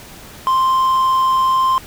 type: tone with quantisation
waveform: triangle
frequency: 1046.5 Hz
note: C6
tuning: in tune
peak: -10 dBFS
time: 0.47-1.78 s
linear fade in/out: 0 ms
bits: 6
effects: pink hiss -38 dBFS RMS until 1.86 s